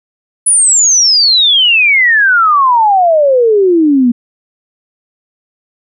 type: exponential sweep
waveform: sine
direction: down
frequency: 10070 to 233.1 Hz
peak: -5 dBFS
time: 0.46-4.12 s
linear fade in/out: 10 ms
effects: none